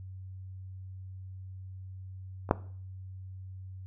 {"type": "clicks", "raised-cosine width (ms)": 1, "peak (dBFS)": [-26, -7], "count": 2, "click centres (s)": [2.491, 2.511], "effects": ["noise-tail reverb RT60 0.5 s tail -18 dB re dry", "added 94 Hz sine -41 dBFS peak until 3.86 s"]}